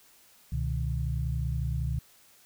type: tone cluster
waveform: sine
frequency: 67.1 / 121.8 / 152.6 Hz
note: C2 / B2 / D#3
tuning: +44 / -24 / -33 cents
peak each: -30 / -32 / -34 dBFS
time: 0.52-1.99 s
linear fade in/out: 5 ms
effects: white hiss -59 dBFS RMS until 2.45 s